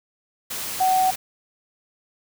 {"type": "tone in noise", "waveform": "sine", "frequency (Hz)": 750, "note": "F#5", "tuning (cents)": 23, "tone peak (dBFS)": -16, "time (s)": [0.8, 1.11], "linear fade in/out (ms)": 10, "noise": "white", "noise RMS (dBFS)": -30, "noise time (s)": [0.5, 1.16], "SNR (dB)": 11, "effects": []}